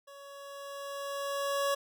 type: tone with level ramp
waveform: 25% pulse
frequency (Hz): 560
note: C#5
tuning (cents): +18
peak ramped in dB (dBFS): -45 to -23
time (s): 0.07-1.75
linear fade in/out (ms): 10
effects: none